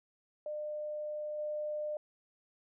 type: tone with level steps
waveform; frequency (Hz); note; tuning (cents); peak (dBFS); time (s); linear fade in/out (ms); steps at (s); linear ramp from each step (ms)
sine; 602; D5; +43; -36 / -34; 0.46-1.97; 2; 1.38; 10
effects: none